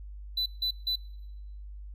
triangle tone bursts, 3992 Hz, B7, 18 cents sharp, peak -25 dBFS, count 3, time 0.37-0.957 s, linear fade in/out 5 ms, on 89 ms, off 160 ms, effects noise-tail reverb RT60 1.0 s tail -22 dB re dry + added 50 Hz sine -40 dBFS peak until 1.94 s

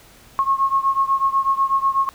sine beating tone pair, 1084 / 1092.1 Hz, C#6 / C#6, -39 / -26 cents, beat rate 8.1 Hz, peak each -18 / -20 dBFS, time 0.39-2.09 s, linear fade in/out 0 ms, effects pink hiss -48 dBFS RMS until 2.14 s

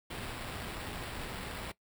pink noise with sample-and-hold, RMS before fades -41 dBFS, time 0.1-1.72 s, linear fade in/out 10 ms, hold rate 6300 Hz, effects noise-tail reverb RT60 0.1 s tail -18 dB re dry

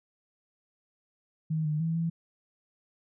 sine tone with pitch steps, 157.8 / 152 / 163.4 / 165.9 Hz, D#3 / D#3 / E3 / E3, +25 / -40 / -15 / +11 cents, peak -26 dBFS, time 1.5-2.1 s, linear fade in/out 10 ms, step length 150 ms, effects none

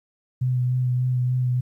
sine tone with vibrato, 125.9 Hz, B2, 34 cents sharp, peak -19 dBFS, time 0.41-1.61 s, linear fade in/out 10 ms, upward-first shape sine, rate 3.4 Hz, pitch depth 19 cents each way, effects 10-bit

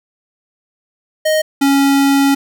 square tone pair in turn, 622.3 / 277.2 Hz, D#5 / C#4, 0 / 0 cents, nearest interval octave + major second, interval 1400 cents, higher first, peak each -12 / -10 dBFS, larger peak second, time 1.25-1.42 / 1.61-2.35 s, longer second, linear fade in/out 10 ms, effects none

